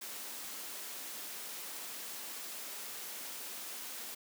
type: high-pass noise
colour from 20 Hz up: white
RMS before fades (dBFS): -44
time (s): 0.01-4.15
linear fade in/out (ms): 10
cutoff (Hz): 200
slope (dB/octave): 24
effects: none